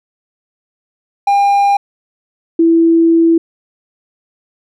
triangle / sine tone pair in turn, 803 / 331.1 Hz, G5 / E4, +41 / +8 cents, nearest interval octave + minor third, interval 1533 cents, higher first, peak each -6 dBFS, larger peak neither, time 1.27-1.77 / 2.59-3.38 s, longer second, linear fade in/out 5 ms, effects none

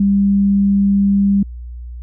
sine tone, 199 Hz, G3, 26 cents sharp, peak -10 dBFS, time 0-1.43 s, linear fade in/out 5 ms, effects added 60 Hz sine -27 dBFS peak until 2.02 s

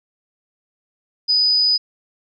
sine tone, 4978 Hz, D#8, in tune, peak -13 dBFS, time 1.28-1.78 s, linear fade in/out 20 ms, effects none

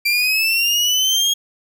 30% pulse linear sweep, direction up, 2349 to 3283 Hz, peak -12 dBFS, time 0.05-1.34 s, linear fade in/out 10 ms, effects none

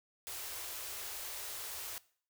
white band-stop noise, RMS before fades -43 dBFS, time 0.27-1.98 s, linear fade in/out 0 ms, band 110 to 330 Hz, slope 48 dB/octave, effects noise-tail reverb RT60 0.5 s tail -20 dB re dry

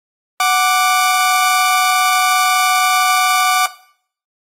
sawtooth tone pair together, 740.8 / 1176 Hz, F#5 / D6, +2 / +2 cents, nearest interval minor sixth, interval 800 cents, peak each -11 dBFS, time 0.4-3.66 s, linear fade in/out 2 ms, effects noise-tail reverb RT60 0.6 s tail -17 dB re dry + AAC 48 kbps

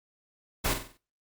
pink noise with echo, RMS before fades -28 dBFS, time 0.64-0.74 s, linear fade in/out 10 ms, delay 47 ms, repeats 5, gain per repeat -7 dB, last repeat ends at 0.975 s, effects noise-tail reverb RT60 0.3 s tail -17 dB re dry + Opus 48 kbps

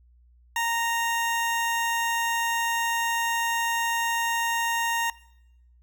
20% pulse tone, 928 Hz, A#5, 8 cents flat, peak -19 dBFS, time 0.56-5.1 s, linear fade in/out 2 ms, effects noise-tail reverb RT60 0.8 s tail -20 dB re dry + added 60 Hz sine -54 dBFS peak until 5.82 s

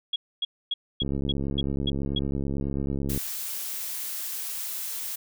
sine tone bursts, 3317 Hz, G#7, 3 cents flat, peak -24 dBFS, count 8, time 0.13-2.19 s, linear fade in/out 5 ms, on 30 ms, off 260 ms
click train, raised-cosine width 3 ms, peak -17 dBFS, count 150, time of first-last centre 1.02-3.176 s, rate 69.1 Hz
blue noise, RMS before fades -33 dBFS, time 3.09-5.16 s, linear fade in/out 10 ms
effects none

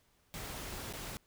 pink noise with dropouts, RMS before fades -43 dBFS, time 0.34-1.17 s, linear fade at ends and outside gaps 0 ms, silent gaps 0.927-0.936 s, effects pink hiss -71 dBFS RMS until 1.26 s

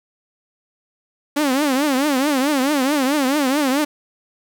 sawtooth tone with vibrato, 278.2 Hz, C#4, 6 cents sharp, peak -12 dBFS, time 1.36-3.85 s, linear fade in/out 10 ms, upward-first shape triangle, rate 4.6 Hz, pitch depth 190 cents each way, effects 7-bit

